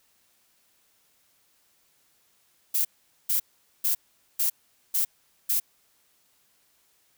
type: noise bursts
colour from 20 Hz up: violet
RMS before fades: -24 dBFS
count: 6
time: 2.74-5.6 s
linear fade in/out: 10 ms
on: 110 ms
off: 440 ms
effects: white hiss -66 dBFS RMS until 7.17 s